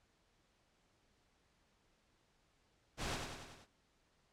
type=noise with echo; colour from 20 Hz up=pink; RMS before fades=-40 dBFS; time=2.97-3.19 s; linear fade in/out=50 ms; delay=96 ms; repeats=5; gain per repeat=-4 dB; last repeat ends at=3.67 s; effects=pink hiss -75 dBFS RMS until 4.32 s + low-pass 7000 Hz 12 dB/octave